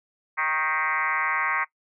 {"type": "tone with frequency modulation", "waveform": "sine", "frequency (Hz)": 1568, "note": "G6", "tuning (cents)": 0, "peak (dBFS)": -22, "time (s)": [0.37, 1.65], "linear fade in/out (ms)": 20, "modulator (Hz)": 158, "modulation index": 4.1, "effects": ["noise-tail reverb RT60 0.1 s tail -20 dB re dry"]}